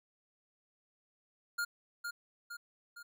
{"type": "tone with echo", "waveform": "square", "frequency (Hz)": 1413, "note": "F6", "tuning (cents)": 20, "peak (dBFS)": -33, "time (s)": [1.58, 1.65], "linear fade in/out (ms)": 10, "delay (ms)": 460, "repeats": 3, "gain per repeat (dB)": -5, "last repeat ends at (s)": 3.03, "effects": []}